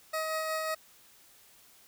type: tone with tremolo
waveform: 20% pulse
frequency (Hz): 633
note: D#5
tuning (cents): +30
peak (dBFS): -25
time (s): 0.13-0.75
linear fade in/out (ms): 10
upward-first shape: sine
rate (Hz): 5.5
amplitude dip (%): 25
effects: white hiss -59 dBFS RMS until 1.87 s